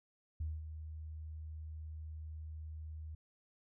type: tone with ADSR envelope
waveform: sine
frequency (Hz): 78.1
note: D#2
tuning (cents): +7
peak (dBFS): -34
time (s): 0.4-3.15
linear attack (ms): 7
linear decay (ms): 210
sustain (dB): -9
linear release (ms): 5
effects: tanh soft clip ceiling -30 dBFS